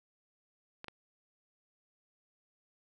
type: clicks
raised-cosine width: 0.3 ms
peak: -27 dBFS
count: 2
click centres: 0.844 / 0.883 s
effects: none